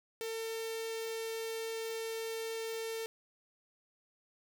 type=tone with notch filter; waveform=sawtooth; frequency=450.6 Hz; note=A4; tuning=41 cents sharp; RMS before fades=-39 dBFS; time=0.21-3.06 s; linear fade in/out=0 ms; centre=1100 Hz; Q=0.95; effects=none